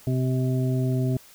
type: harmonic tone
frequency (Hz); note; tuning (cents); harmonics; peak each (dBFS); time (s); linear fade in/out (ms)
128.7; C3; -28; 1 / 2 / 3 / 5; -22 / -28 / -32 / -36; 0.07-1.17; 2
effects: white hiss -51 dBFS RMS until 1.34 s